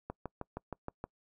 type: click train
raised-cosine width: 1 ms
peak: -24 dBFS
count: 7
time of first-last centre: 0.1-1.04 s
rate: 6.38 Hz
effects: noise-tail reverb RT60 0.1 s tail -26 dB re dry